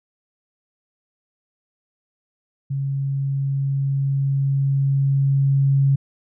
sine tone with level ramp, 137.6 Hz, C#3, 12 cents flat, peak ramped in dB -21 to -13 dBFS, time 2.7-5.96 s, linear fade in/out 10 ms, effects none

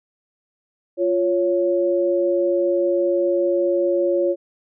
sine tone pair together, 349.1 / 556 Hz, F4 / C#5, -1 / +5 cents, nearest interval minor sixth, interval 806 cents, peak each -19 dBFS, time 0.97-4.36 s, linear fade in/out 50 ms, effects none

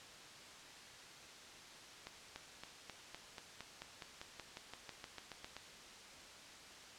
accelerating click train, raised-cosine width 0.2 ms, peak -29 dBFS, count 19, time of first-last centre 2.07-5.566 s, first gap 290 ms, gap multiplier 0.95, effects white hiss -55 dBFS RMS until 6.98 s + low-pass 6000 Hz 12 dB/octave

